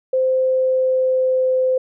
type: tone with pitch glide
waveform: sine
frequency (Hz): 519 to 515.4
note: C5 to C5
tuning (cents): -14 to -26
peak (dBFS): -14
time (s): 0.13-1.78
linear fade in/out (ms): 5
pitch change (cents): -12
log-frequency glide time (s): 0.41-1.54
effects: none